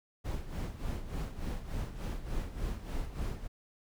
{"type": "noise with tremolo", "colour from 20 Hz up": "brown", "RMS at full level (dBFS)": -34, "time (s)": [0.24, 3.48], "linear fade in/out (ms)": 20, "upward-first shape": "sine", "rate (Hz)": 3.4, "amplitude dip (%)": 70, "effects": []}